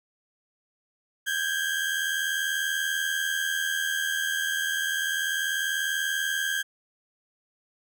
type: tone pair together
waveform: 35% pulse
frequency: 1568 / 1648.3 Hz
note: G6 / G#6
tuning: 0 / -14 cents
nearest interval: minor second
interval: 86 cents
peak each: -27 dBFS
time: 1.26-6.63 s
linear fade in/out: 20 ms
effects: none